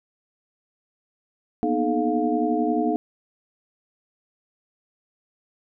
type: tone cluster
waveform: sine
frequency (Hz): 234.8 / 246 / 309.4 / 429.8 / 706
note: A#3 / B3 / D#4 / A4 / F5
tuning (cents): +13 / -7 / -10 / -41 / +19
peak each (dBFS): -30 / -26 / -24 / -27 / -26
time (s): 1.63-2.96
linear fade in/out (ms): 0
effects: none